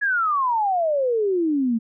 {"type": "exponential sweep", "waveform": "sine", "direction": "down", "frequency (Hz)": [1709, 220], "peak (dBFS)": -18, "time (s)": [0.01, 1.79], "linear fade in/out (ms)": 20, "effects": []}